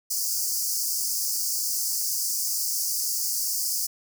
pink high-pass noise, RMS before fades -27 dBFS, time 0.1-3.87 s, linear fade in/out 10 ms, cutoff 4700 Hz, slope 96 dB/octave, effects none

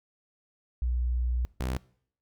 sine / sawtooth tone pair in turn, 60.9 / 63.61 Hz, B1 / C2, -24 / -48 cents, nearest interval minor second, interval 76 cents, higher second, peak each -25 dBFS, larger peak neither, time 0.82-1.45 / 1.6-1.77 s, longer first, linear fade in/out 0 ms, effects noise-tail reverb RT60 0.6 s tail -22 dB re dry

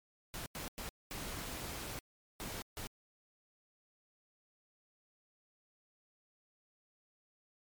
pink noise bursts at uneven times, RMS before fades -43 dBFS, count 6, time 0.34-0.46 / 0.55-0.68 / 0.78-0.89 / 1.11-1.99 / 2.4-2.62 / 2.77-2.87 s, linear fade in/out 0 ms, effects MP3 96 kbps

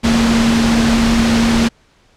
sine tone in noise, 229.9 Hz, A#3, 24 cents flat, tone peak -11 dBFS, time 0.03-1.69 s, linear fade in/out 20 ms, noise pink, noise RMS -17 dBFS, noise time 0.03-1.69 s, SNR +3 dB, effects pink hiss -53 dBFS RMS until 2.16 s + low-pass 6000 Hz 12 dB/octave

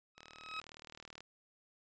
20% pulse tone with exponential growth, 1276 Hz, D#6, 43 cents sharp, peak -32 dBFS, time 0.15-0.6 s, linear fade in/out 0 ms, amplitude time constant 97 ms
click train, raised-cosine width 0.2 ms, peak -33 dBFS, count 41, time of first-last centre 0.18-1.206 s, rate 39 Hz
effects resampled to 16000 Hz

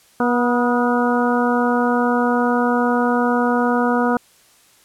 harmonic tone with a mistuned harmonic, 242.4 Hz, B3, 32 cents flat, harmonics 1 / 2 / 3 / 4 / 5 / 6, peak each -18 / -21 / -23 / -24 / -25 / -26 dBFS, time 0.2-4.17 s, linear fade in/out 2 ms, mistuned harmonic 5, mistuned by +45 cents, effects white hiss -53 dBFS RMS until 4.84 s + low-pass 12000 Hz 12 dB/octave

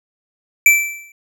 square tone with exponential decay, 2331 Hz, D7, 14 cents flat, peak -5 dBFS, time 0.66-1.12 s, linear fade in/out 2 ms, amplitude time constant 100 ms, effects none

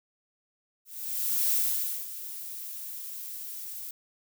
violet noise with ADSR envelope, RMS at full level -25 dBFS, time 0.85-3.91 s, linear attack 660 ms, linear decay 550 ms, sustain -14 dB, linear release 3 ms, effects none

